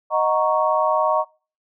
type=chord; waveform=sine; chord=D# minor seventh; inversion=none; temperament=equal; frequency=622.3 / 740 / 932.3 / 1108.7 Hz; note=D#5 / F#5 / A#5 / C#6; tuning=0 / 0 / 0 / 0 cents; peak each=-20 / -25 / -22 / -21 dBFS; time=0.1-1.25 s; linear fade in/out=50 ms; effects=noise-tail reverb RT60 0.4 s tail -26 dB re dry